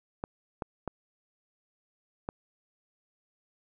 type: clicks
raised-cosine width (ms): 1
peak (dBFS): -19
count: 4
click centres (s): 0.239 / 0.622 / 0.877 / 2.289
effects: none